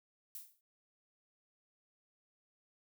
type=noise with exponential decay; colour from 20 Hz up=violet; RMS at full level=-43 dBFS; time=0.35-0.61 s; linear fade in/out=2 ms; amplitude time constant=56 ms; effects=none